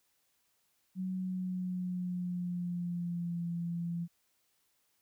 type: tone with pitch glide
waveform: sine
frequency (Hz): 186.1 to 170.65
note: F#3 to F3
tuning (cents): +10 to -40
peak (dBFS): -33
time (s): 0.95-4.08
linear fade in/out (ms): 50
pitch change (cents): -150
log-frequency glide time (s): 1.13-3.47
effects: white hiss -75 dBFS RMS until 5.01 s